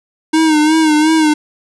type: tone with vibrato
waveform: square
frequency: 311.1 Hz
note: D#4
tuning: in tune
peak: -9 dBFS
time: 0.33-1.34 s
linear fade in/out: 10 ms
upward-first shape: sine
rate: 2.8 Hz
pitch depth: 56 cents each way
effects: resampled to 24000 Hz + 7-bit